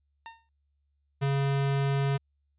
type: tone with exponential decay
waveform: sawtooth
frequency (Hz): 913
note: A#5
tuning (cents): -36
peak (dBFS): -34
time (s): 0.26-0.49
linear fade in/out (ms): 0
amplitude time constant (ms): 48
type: tone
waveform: square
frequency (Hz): 138.59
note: C#3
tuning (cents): 0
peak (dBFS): -25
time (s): 1.21-2.18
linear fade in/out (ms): 20
effects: added 71 Hz sine -70 dBFS peak until 2.58 s + resampled to 8000 Hz